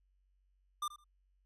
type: tone with echo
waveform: square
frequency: 1196 Hz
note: D6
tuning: 31 cents sharp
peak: -35 dBFS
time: 0.82-0.88 s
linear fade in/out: 5 ms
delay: 81 ms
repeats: 2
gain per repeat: -15 dB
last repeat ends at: 1.042 s
effects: added 47 Hz sine -70 dBFS peak until 1.45 s + resampled to 32000 Hz